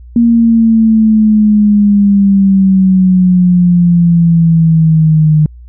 sine exponential sweep, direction down, 235.5 to 152.3 Hz, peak -4 dBFS, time 0.16-5.46 s, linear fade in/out 2 ms, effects added 60 Hz sine -30 dBFS peak until 5.68 s

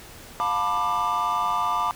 triangle chord, B half-diminished seventh, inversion second, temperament just, 711.2 / 889 / 987.8 / 1185.3 Hz, F5 / A5 / B5 / D6, +31 / +18 / 0 / +16 cents, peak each -29 / -27 / -25 / -23 dBFS, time 0.4-1.91 s, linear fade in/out 0 ms, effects pink hiss -44 dBFS RMS until 1.95 s

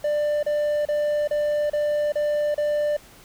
triangle tone bursts, 593 Hz, D5, 17 cents sharp, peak -18 dBFS, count 7, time 0.04-2.968 s, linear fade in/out 5 ms, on 390 ms, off 33 ms, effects pink hiss -49 dBFS RMS until 3.24 s

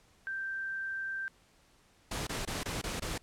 sine tone, 1568 Hz, G6, in tune, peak -34 dBFS, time 0.27-1.28 s, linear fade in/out 0 ms
pink noise bursts, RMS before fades -36 dBFS, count 6, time 2.11-3.18 s, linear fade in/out 5 ms, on 160 ms, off 22 ms
effects pink hiss -65 dBFS RMS until 3.22 s + low-pass 10000 Hz 12 dB/octave

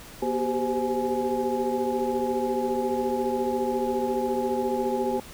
sine tone cluster, 242.1 / 382.2 / 396.6 / 516 / 840 Hz, B3 / G4 / G4 / C5 / G#5, -34 / -44 / +20 / -24 / +19 cents, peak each -30 dBFS, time 0.22-5.2 s, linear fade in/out 5 ms, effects pink hiss -45 dBFS RMS until 5.33 s

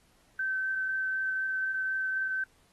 sine tone with vibrato, 1542 Hz, G6, 29 cents flat, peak -28 dBFS, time 0.39-2.44 s, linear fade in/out 5 ms, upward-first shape triangle, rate 4 Hz, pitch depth 10 cents each way, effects pink hiss -66 dBFS RMS until 2.72 s + AAC 32 kbps

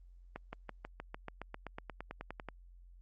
accelerating click train, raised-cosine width 0.5 ms, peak -27 dBFS, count 18, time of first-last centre 0.36-2.487 s, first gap 170 ms, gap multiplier 0.96, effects added 44 Hz sine -54 dBFS peak until 3.01 s + Opus 32 kbps

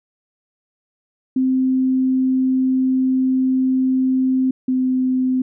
sine tone pair in turn, 260 / 257.2 Hz, C4 / C4, -11 / -30 cents, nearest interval unison, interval 19 cents, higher first, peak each -14 / -15 dBFS, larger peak first, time 1.36-4.51 / 4.68-5.42 s, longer first, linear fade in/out 5 ms, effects none

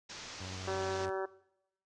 white low-pass noise, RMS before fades -47 dBFS, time 0.09-1.06 s, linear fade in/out 10 ms, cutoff 6500 Hz, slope 48 dB/octave
sawtooth tone with vibrato, 93.3 Hz, F#2, 15 cents sharp, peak -38 dBFS, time 0.4-1.1 s, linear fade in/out 10 ms, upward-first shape sine, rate 16 Hz, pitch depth 33 cents each way
harmonic tone, 191.2 Hz, G3, 43 cents flat, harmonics 2 / 3 / 4 / 5 / 6 / 7 / 8 / 9, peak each -36 / -40 / -42 / -44 / -46 / -47 / -48 / -49 dBFS, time 0.67-1.26 s, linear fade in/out 10 ms
effects noise-tail reverb RT60 0.8 s tail -19 dB re dry + resampled to 22050 Hz

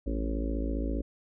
harmonic tone with a mistuned harmonic, 55 Hz, A1, in tune, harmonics 1 / 3 / 4 / 5 / 6 / 7 / 8 / 9 / 10, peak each -30 / -44 / -40 / -35 / -40 / -45 / -43 / -48 / -42 dBFS, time 0.06-1.02 s, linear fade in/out 10 ms, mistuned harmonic 3, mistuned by +74 cents, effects none

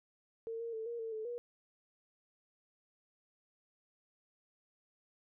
sine tone with pitch steps, 454.2 / 463.6 / 443.5 / 470.6 / 450.1 / 436.5 / 480.6 Hz, A#4 / A#4 / A4 / A#4 / A4 / A4 / B4, -45 / -10 / +14 / +16 / +39 / -14 / -47 cents, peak -38 dBFS, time 0.47-1.38 s, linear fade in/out 0 ms, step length 130 ms, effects none

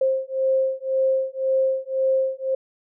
sine beating tone pair, 528 / 529.9 Hz, C5 / C5, +16 / +22 cents, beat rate 1.9 Hz, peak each -22 dBFS, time 0.01-2.55 s, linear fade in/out 5 ms, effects none

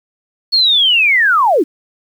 sine linear sweep, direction down, 4396 to 252.3 Hz, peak -8 dBFS, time 0.52-1.64 s, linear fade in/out 20 ms, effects 7-bit

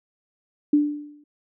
sine tone with exponential decay, 294.5 Hz, D4, 5 cents sharp, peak -12 dBFS, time 0.73-1.24 s, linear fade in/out 5 ms, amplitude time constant 110 ms, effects none

